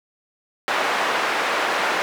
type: band-pass noise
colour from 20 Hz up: white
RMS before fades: -22 dBFS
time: 0.68-2.02 s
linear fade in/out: 0 ms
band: 450 to 1700 Hz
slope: 12 dB/octave
effects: none